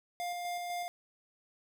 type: tone with tremolo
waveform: square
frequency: 704 Hz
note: F5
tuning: 14 cents sharp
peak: -35 dBFS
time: 0.2-0.88 s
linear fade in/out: 0 ms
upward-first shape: square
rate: 4 Hz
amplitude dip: 25%
effects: none